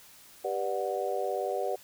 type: chord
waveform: sine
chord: G major seventh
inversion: none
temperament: just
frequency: 392 / 490 / 588 / 735 Hz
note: G4 / B4 / D5 / F#5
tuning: 0 / -14 / +2 / -12 cents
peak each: -34 dBFS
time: 0.44-1.76 s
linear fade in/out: 10 ms
effects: white hiss -54 dBFS RMS until 1.83 s